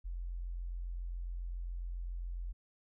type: tone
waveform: sine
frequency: 43.65 Hz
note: F1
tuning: in tune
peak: -37 dBFS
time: 0.04-2.53 s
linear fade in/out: 20 ms
effects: none